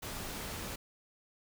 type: noise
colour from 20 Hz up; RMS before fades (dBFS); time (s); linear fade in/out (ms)
pink; -41; 0.02-0.76; 10
effects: none